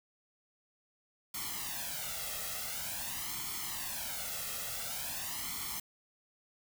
white noise with flanger, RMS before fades -39 dBFS, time 1.34-5.8 s, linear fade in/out 5 ms, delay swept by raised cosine 0.92 to 1.54 ms, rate 0.47 Hz, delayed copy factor +0.8, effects none

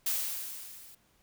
blue noise with level ramp, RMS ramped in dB -29 to -53 dBFS, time 0.06-0.95 s, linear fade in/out 5 ms, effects pink hiss -68 dBFS RMS until 1.22 s

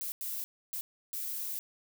violet noise bursts at uneven times, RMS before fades -37 dBFS, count 4, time 0.01-0.12 / 0.21-0.44 / 0.73-0.81 / 1.13-1.59 s, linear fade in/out 0 ms, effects none

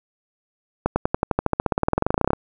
accelerating click train, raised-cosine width 1 ms, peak -4 dBFS, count 27, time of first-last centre 0.86-2.333 s, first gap 100 ms, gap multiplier 0.95, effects none

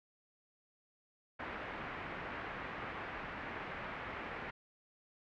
white low-pass noise, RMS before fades -44 dBFS, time 1.39-4.51 s, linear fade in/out 10 ms, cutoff 2100 Hz, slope 24 dB/octave, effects none

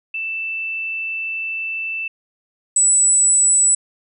sine tone pair in turn, 2654 / 7919 Hz, E7 / B8, +11 / +4 cents, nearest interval octave + perfect fifth, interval 1893 cents, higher second, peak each -22 / -11 dBFS, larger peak second, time 0.14-2.08 / 2.76-3.75 s, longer first, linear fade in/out 5 ms, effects none

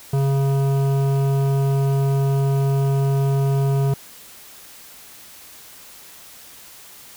sine tone with hard clipping, 137.4 Hz, C#3, 15 cents flat, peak -18 dBFS, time 0.13-3.94 s, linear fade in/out 5 ms, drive 13 dB, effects white hiss -43 dBFS RMS until 7.16 s

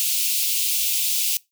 white high-pass noise, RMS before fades -22 dBFS, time 0-1.37 s, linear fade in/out 0 ms, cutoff 2500 Hz, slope 48 dB/octave, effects noise-tail reverb RT60 0.2 s tail -22 dB re dry

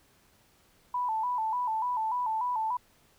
sine tone with vibrato, 932.3 Hz, A#5, in tune, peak -27 dBFS, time 0.94-2.77 s, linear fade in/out 5 ms, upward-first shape square, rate 3.4 Hz, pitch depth 99 cents each way, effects pink hiss -64 dBFS RMS until 3.18 s

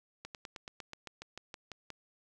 slowing click train, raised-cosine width 0.2 ms, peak -26 dBFS, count 13, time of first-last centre 0.25-1.903 s, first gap 98 ms, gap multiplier 1.06, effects none

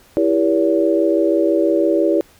sine chord, E diminished seventh, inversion none, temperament just, 329.6 / 395.6 / 474.7 / 569.6 Hz, E4 / G4 / Bb4 / Db5, 0 / +16 / +31 / +47 cents, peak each -16 / -19 / -22 / -18 dBFS, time 0.17-2.21 s, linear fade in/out 0 ms, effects pink hiss -50 dBFS RMS until 2.39 s

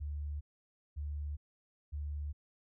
sine tone bursts, 73.42 Hz, D2, in tune, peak -36 dBFS, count 3, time 0-2.33 s, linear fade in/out 20 ms, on 410 ms, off 550 ms, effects none

